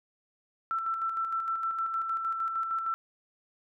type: tone with tremolo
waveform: sine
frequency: 1336 Hz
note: E6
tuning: 23 cents sharp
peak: -27 dBFS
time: 0.71-2.94 s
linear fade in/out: 0 ms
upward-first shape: square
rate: 6.5 Hz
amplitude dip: 40%
effects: none